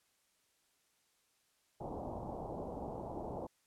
white low-pass noise, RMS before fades -43 dBFS, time 1.8-3.47 s, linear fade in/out 10 ms, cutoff 880 Hz, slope 48 dB/octave, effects white hiss -75 dBFS RMS until 3.66 s + low-pass 11000 Hz 12 dB/octave

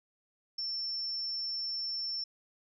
sine tone, 5390 Hz, E8, 38 cents sharp, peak -33 dBFS, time 0.58-2.24 s, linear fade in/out 5 ms, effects none

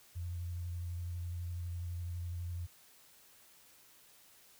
sine tone with vibrato, 87 Hz, F2, 6 cents flat, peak -37 dBFS, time 0.15-2.67 s, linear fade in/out 20 ms, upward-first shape triangle, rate 12 Hz, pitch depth 31 cents each way, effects white hiss -62 dBFS RMS until 4.59 s

